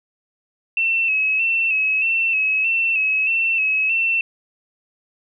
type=tone with vibrato; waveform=sine; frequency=2628 Hz; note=E7; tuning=6 cents flat; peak=-16 dBFS; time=0.77-4.21 s; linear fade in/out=2 ms; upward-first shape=square; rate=1.6 Hz; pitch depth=41 cents each way; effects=none